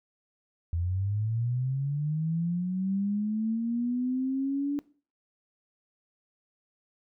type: linear sweep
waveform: sine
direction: up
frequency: 82.41 to 289.1 Hz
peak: -26 dBFS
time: 0.73-4.79 s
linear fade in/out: 0 ms
effects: noise-tail reverb RT60 0.4 s tail -20 dB re dry